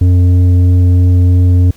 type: tone with tanh clipping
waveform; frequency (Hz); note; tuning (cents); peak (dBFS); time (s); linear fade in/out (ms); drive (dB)
triangle; 89.7; F2; +47; -6; 0.01-1.71; 5; 12
effects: pink hiss -44 dBFS RMS until 1.76 s